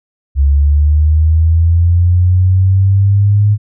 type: linear sweep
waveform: sine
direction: up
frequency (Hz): 68.7 to 105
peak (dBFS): -6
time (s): 0.35-3.58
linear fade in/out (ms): 50
effects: none